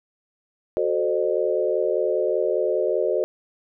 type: chord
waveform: sine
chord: F# diminished seventh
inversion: none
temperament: equal with one note detuned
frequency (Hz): 370 / 440 / 523.3 / 608.4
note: F#4 / A4 / C5 / Eb5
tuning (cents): 0 / 0 / 0 / -39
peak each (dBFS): -25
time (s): 0.77-3.24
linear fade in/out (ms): 0
effects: none